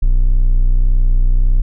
triangle tone, 30.87 Hz, B0, in tune, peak -6 dBFS, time 0.02-1.62 s, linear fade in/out 10 ms, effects none

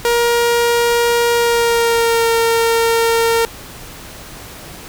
sawtooth tone with pitch glide, 472.5 to 459.3 Hz, A#4 to A#4, +23 to -26 cents, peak -8 dBFS, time 0.05-3.45 s, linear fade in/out 0 ms, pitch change -49 cents, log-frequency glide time 1.34-2.3 s, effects pink hiss -34 dBFS RMS until 4.88 s

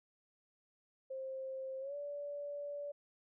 sine tone with pitch glide, 529 to 576.9 Hz, C5 to D5, +19 to -31 cents, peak -40 dBFS, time 1.1-2.92 s, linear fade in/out 10 ms, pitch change +150 cents, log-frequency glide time 1.8-1.95 s, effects none

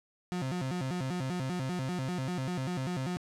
35% pulse tone with vibrato, 153.6 Hz, D#3, 22 cents flat, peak -30 dBFS, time 0.32-3.17 s, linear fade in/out 0 ms, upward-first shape square, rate 5.1 Hz, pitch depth 270 cents each way, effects low-pass 9000 Hz 12 dB/octave

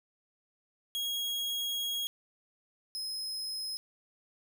40% pulse tone pair in turn, 3297 / 5119 Hz, G#7 / D#8, -13 / +48 cents, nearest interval minor sixth, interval 761 cents, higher second, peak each -31 / -34 dBFS, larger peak first, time 0.95-2.07 / 2.95-3.77 s, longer first, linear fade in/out 0 ms, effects none

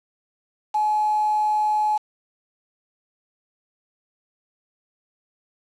sine tone with quantisation, 850 Hz, G#5, 40 cents sharp, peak -18 dBFS, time 0.74-1.98 s, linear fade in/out 10 ms, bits 6, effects low-pass 7000 Hz 12 dB/octave

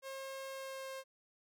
sawtooth tone with pitch glide, 537 to 532.1 Hz, C5 to C5, +45 to +29 cents, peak -39 dBFS, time 0.02-1.04 s, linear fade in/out 50 ms, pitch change -16 cents, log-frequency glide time 0.49-0.91 s, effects none

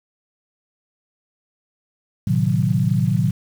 sine chord, A diminished seventh, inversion none, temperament equal with one note detuned, 112.51 / 130.81 / 155.56 / 185 Hz, A2 / C3 / Eb3 / Gb3, +39 / 0 / 0 / 0 cents, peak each -21 dBFS, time 2.27-3.31 s, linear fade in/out 5 ms, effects 7-bit

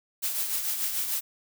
blue noise with tremolo, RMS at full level -27 dBFS, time 0.22-1.21 s, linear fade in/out 20 ms, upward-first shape triangle, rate 6.8 Hz, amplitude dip 55%, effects none

